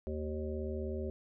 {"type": "harmonic tone with a mistuned harmonic", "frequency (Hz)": 76.5, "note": "D#2", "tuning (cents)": -29, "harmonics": [1, 3, 5, 7, 8], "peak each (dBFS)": [-38, -42, -40, -44, -48], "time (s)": [0.07, 1.1], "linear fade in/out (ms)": 0, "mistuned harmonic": 1, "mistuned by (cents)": 38, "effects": []}